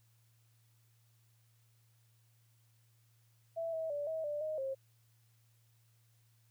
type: tone with pitch steps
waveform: sine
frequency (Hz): 662 / 645 / 581 / 641 / 590 / 622 / 536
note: E5 / E5 / D5 / E5 / D5 / D#5 / C5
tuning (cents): +7 / -38 / -19 / -49 / +8 / -1 / +42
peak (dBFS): -35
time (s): 3.56-4.75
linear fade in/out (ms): 20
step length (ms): 170
effects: added 114 Hz sine -67 dBFS peak until 6.5 s + white hiss -75 dBFS RMS until 6.5 s